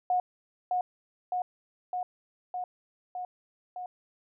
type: tone with echo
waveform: sine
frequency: 726 Hz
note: F#5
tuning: 33 cents flat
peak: -23 dBFS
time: 0.1-0.2 s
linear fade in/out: 2 ms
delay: 610 ms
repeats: 6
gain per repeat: -2 dB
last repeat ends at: 3.86 s
effects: none